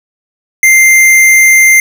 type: tone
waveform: square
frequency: 2093 Hz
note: C7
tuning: in tune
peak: -3 dBFS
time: 0.63-1.8 s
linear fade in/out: 2 ms
effects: none